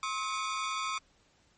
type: ring-modulated tone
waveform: sawtooth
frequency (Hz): 1174.7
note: D6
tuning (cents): 0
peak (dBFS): -25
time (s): 0.03-0.98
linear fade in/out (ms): 0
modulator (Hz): 109
effects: pink hiss -67 dBFS RMS until 1.57 s + MP3 32 kbps